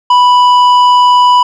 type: tone with tanh clipping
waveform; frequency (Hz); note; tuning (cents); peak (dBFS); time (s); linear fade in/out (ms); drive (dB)
sine; 987.8; B5; 0; -5; 0.1-1.43; 5; 9
effects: none